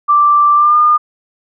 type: tone with pitch glide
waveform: sine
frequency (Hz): 1174.7 to 1212.6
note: D6 to D#6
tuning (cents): 0 to -45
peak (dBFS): -6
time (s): 0.08-0.98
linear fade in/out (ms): 20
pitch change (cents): +55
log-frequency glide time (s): 0.55-0.77
effects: none